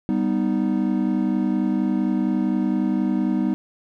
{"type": "chord", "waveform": "triangle", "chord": "G augmented", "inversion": "none", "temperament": "equal", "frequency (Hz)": [196, 246.9, 311.1], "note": ["G3", "B3", "D#4"], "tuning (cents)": [0, 0, 0], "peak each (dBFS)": [-21, -21, -22], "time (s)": [0.09, 3.54], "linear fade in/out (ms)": 0, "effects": []}